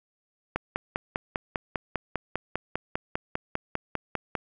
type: click train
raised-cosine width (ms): 0.5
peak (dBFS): -12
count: 20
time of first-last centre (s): 0.56-4.352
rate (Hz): 5.01
effects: none